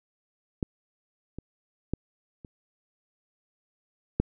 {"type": "clicks", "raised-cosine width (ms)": 3, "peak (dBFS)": [-14, -24, -14, -30, -9], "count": 5, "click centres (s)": [0.628, 1.386, 1.936, 2.448, 4.2], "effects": []}